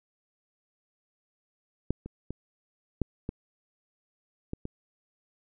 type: clicks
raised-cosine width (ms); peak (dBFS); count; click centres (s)
3; -13 / -26 / -22 / -13 / -19 / -20 / -22; 7; 1.906 / 2.06 / 2.306 / 3.017 / 3.291 / 4.534 / 4.654
effects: none